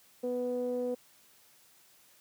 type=tone with low-pass filter; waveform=sawtooth; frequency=247.4 Hz; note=B3; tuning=3 cents sharp; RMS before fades=-33 dBFS; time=0.23-0.95 s; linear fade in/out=10 ms; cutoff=510 Hz; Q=4.8; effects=white hiss -62 dBFS RMS until 2.2 s + high-pass 80 Hz 12 dB/octave